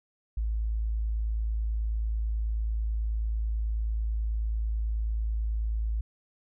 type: tone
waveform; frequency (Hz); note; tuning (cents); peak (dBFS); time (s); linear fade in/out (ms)
sine; 54.6; A1; -13; -26; 0.37-6.01; 5
effects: none